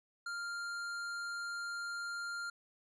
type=tone with hard clipping; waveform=triangle; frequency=1396.9 Hz; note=F6; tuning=in tune; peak=-40 dBFS; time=0.26-2.5 s; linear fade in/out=5 ms; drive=16 dB; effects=resampled to 22050 Hz